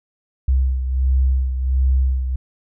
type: beating tone pair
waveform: sine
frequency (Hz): 65 / 66.4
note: C2 / C2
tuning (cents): -11 / +26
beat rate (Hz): 1.4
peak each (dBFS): -15 / -23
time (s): 0.48-2.36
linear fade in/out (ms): 5
effects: none